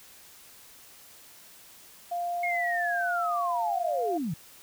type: tone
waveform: sine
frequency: 698.5 Hz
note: F5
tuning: in tune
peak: -28 dBFS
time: 2.11-4.18 s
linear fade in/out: 10 ms
type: linear sweep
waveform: sine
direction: down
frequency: 2176 to 138.7 Hz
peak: -28 dBFS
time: 2.43-4.34 s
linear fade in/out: 5 ms
effects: white hiss -52 dBFS RMS until 4.62 s